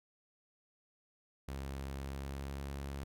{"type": "tone with pitch glide", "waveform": "sawtooth", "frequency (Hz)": [68.1, 69.25], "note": ["C#2", "C#2"], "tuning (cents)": [-30, -1], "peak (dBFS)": -36, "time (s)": [1.48, 3.04], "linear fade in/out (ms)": 5, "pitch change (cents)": 29, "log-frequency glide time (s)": [1.93, 2.69], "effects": []}